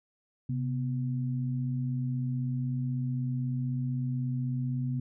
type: tone pair together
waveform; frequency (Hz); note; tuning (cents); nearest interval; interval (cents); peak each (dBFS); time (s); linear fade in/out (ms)
sine; 130.81 / 246.9; C3 / B3; 0 / 0; major seventh; 1100; -29 / -35; 0.49-5; 5
effects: none